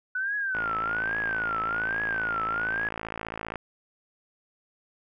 sine tone with vibrato, 1480 Hz, F#6, in tune, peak -26 dBFS, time 0.15-2.89 s, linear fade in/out 5 ms, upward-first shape triangle, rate 1.2 Hz, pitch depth 230 cents each way
click train, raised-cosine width 0.5 ms, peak -18 dBFS, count 167, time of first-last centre 0.55-3.557 s, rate 55.2 Hz
effects none

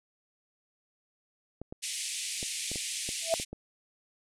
clicks, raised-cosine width 2 ms, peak -26 dBFS, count 8, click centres 1.616 / 1.725 / 2.429 / 2.716 / 2.758 / 3.09 / 3.399 / 3.53 s
white band-pass noise, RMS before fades -36 dBFS, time 1.82-3.45 s, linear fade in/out 20 ms, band 2100 to 10000 Hz, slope 48 dB/octave
sine tone with exponential growth, 659.3 Hz, E5, in tune, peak -19 dBFS, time 3.22-3.34 s, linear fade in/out 0 ms, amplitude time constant 25 ms
effects none

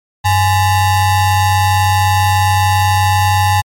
square ring-modulated tone, 466.2 Hz, A#4, in tune, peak -7 dBFS, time 0.24-3.62 s, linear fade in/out 20 ms, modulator 370 Hz, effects MP3 64 kbps

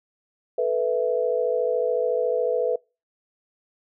sine chord, A suspended second, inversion none, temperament equal, 440 / 493.9 / 659.3 Hz, A4 / B4 / E5, 0 / 0 / 0 cents, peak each -26 / -22 / -27 dBFS, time 0.58-2.76 s, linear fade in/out 5 ms, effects noise-tail reverb RT60 0.3 s tail -26 dB re dry

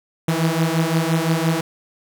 sawtooth beating tone pair, 160.1 / 165.9 Hz, D#3 / E3, +50 / +11 cents, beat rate 5.8 Hz, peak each -16 dBFS, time 0.28-1.61 s, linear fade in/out 5 ms, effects none

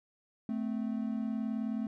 triangle tone pair together, 219.5 / 258.5 Hz, A3 / C4, -4 / -21 cents, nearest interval minor third, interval 283 cents, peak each -31 / -35 dBFS, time 0.49-1.87 s, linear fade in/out 2 ms, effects none

